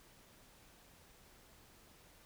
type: silence
effects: pink hiss -63 dBFS RMS until 2.25 s